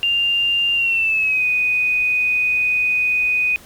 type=tone with pitch glide; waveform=sine; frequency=2794 to 2489 Hz; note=F7 to D#7; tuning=0 to 0 cents; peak=-15 dBFS; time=0.03-3.56 s; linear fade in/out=0 ms; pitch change=-200 cents; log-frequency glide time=0.74-1.45 s; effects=pink hiss -44 dBFS RMS until 3.65 s